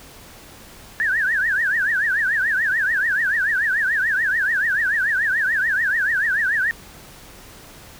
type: tone with vibrato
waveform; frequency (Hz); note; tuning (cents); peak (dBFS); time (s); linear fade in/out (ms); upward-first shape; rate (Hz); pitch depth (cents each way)
sine; 1677; G#6; +16; -17; 1-6.71; 0; triangle; 6.9; 240
effects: pink hiss -43 dBFS RMS until 7.99 s